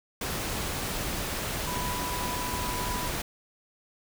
sine tone in noise, 987.8 Hz, B5, in tune, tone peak -34 dBFS, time 1.67-3.08 s, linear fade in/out 5 ms, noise pink, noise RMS -32 dBFS, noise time 0.21-3.22 s, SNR -5 dB, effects none

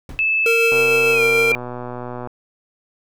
brown noise with exponential decay, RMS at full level -25 dBFS, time 0.09-0.33 s, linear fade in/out 2 ms, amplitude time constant 52 ms
sine tone with pitch glide, 2619 to 2374 Hz, E7 to D7, -12 to +18 cents, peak -15 dBFS, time 0.19-1.55 s, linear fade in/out 0 ms, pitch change -170 cents, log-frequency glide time 1.12-1.23 s
square tone with tremolo, 460 Hz, A#4, 23 cents flat, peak -16 dBFS, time 0.46-1.52 s, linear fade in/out 2 ms, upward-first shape triangle, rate 6.7 Hz, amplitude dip 25%
click train, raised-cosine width 1 ms, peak -16 dBFS, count 192, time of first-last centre 0.72-2.273 s, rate 123 Hz
effects none

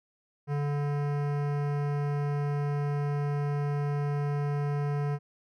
sine tone with hard clipping, 144.6 Hz, D3, 27 cents flat, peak -29 dBFS, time 0.47-5.19 s, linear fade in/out 50 ms, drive 18 dB, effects none

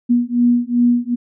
sine beating tone pair, 240.1 / 242.7 Hz, B3 / B3, -49 / -30 cents, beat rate 2.6 Hz, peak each -15 dBFS, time 0.09-1.16 s, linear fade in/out 20 ms, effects none

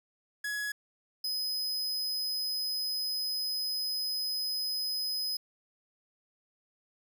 45% pulse tone pair in turn, 1682 / 5040 Hz, G#6 / D#8, +22 / +21 cents, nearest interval octave + perfect fifth, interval 1899 cents, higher second, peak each -32 / -31 dBFS, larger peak second, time 0.44-0.72 / 1.24-5.37 s, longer second, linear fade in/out 5 ms, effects none

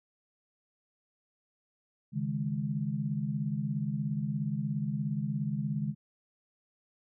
sine chord, C# suspended second, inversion none, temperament equal, 138.59 / 155.56 / 207.7 Hz, C#3 / D#3 / G#3, 0 / 0 / 0 cents, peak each -34 dBFS, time 2.12-5.95 s, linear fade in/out 50 ms, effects none

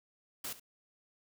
white noise with echo, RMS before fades -40 dBFS, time 0.44-0.53 s, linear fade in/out 5 ms, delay 68 ms, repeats 1, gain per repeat -15 dB, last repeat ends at 0.598 s, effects none

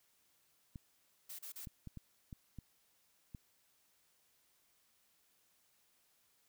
clicks, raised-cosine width 5 ms, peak -35 dBFS, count 7, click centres 0.758 / 1.672 / 1.873 / 1.973 / 2.328 / 2.587 / 3.348 s
blue noise bursts, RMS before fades -48 dBFS, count 3, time 1.29-1.656 s, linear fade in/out 10 ms, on 100 ms, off 33 ms
effects white hiss -74 dBFS RMS until 6.48 s

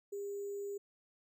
sine tone with sample-and-hold, 402.4 Hz, G4, 45 cents sharp, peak -38 dBFS, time 0.12-0.78 s, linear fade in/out 10 ms, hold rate 7350 Hz, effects none

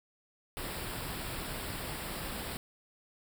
pink band-stop noise, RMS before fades -39 dBFS, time 0.57-2.57 s, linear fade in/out 0 ms, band 5300 to 7500 Hz, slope 96 dB/octave, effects none

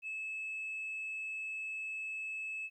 sine tone, 2600 Hz, E7, 24 cents flat, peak -36 dBFS, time 0.02-2.7 s, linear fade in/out 50 ms, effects tanh soft clip ceiling -35 dBFS + 13-bit

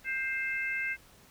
harmonic tone, 525 Hz, C5, 6 cents sharp, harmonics 3 / 4 / 5, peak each -34 / -33 / -38 dBFS, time 0.04-0.97 s, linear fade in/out 50 ms, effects pink hiss -58 dBFS RMS until 1.3 s

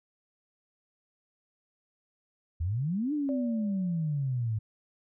sine exponential two-way sweep, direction up then down, 76.9 to 305 to 105.6 Hz, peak -27 dBFS, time 2.6-4.59 s, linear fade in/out 10 ms, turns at 3.13 s
sine tone with exponential decay, 578 Hz, D5, 28 cents flat, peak -33 dBFS, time 3.29-4.44 s, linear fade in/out 0 ms, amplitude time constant 250 ms
effects none

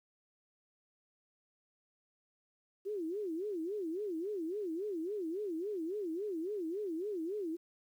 sine tone with vibrato, 367.8 Hz, F#4, 10 cents flat, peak -35 dBFS, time 2.85-7.57 s, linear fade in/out 20 ms, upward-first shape sine, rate 3.6 Hz, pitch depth 260 cents each way, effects 11-bit

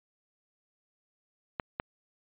clicks, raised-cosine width 0.5 ms, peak -16 dBFS, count 2, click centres 1.598 / 1.799 s, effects resampled to 8000 Hz

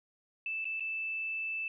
sine tone with dropouts, 2638 Hz, E7, 1 cent sharp, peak -33 dBFS, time 0.46-1.68 s, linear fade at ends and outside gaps 2 ms, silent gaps 0.645-0.653 / 0.798-0.805 s, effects none

